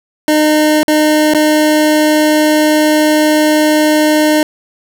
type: tone with dropouts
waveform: 25% pulse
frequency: 305.5 Hz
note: D#4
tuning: 32 cents flat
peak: -4 dBFS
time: 0.28-4.43 s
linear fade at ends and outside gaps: 1 ms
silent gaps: 0.831-0.88 / 1.337-1.347 s
effects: none